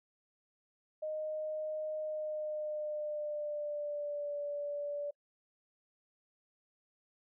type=tone with pitch glide; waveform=sine; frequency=618 to 580 Hz; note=D#5 to D5; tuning=-12 to -22 cents; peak=-35 dBFS; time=1.02-5.11 s; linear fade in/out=10 ms; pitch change=-110 cents; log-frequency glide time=1.99-4.38 s; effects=noise-tail reverb RT60 0.1 s tail -26 dB re dry